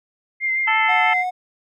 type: tone with vibrato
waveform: sine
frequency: 2093 Hz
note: C7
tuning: in tune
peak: -18 dBFS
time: 0.4-1.25 s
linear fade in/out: 50 ms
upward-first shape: triangle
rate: 6.1 Hz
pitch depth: 27 cents each way
type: harmonic tone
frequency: 440 Hz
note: A4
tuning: in tune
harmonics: 2 / 3 / 4 / 5 / 6 / 7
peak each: -20 / -24 / -26 / -28 / -30 / -31 dBFS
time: 0.67-1.14 s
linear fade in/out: 10 ms
type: tone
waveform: triangle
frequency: 731 Hz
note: F#5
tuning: 21 cents flat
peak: -19 dBFS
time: 0.88-1.31 s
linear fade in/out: 20 ms
effects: none